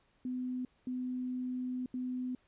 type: tone bursts at uneven times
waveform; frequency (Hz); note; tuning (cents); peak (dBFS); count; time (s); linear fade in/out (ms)
sine; 252.4; B3; +38; -34; 3; 0.25-0.65 / 0.87-1.86 / 1.94-2.35; 2
effects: pink hiss -71 dBFS RMS until 2.47 s + resampled to 8000 Hz